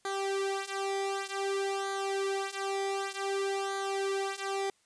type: tone with flanger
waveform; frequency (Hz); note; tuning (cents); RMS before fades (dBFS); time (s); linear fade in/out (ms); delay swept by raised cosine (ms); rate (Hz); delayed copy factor
sawtooth; 392; G4; 0; -33; 0.05-4.7; 2; 0.37 to 3.27; 0.54; -0.85
effects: white hiss -69 dBFS RMS until 4.85 s + resampled to 22050 Hz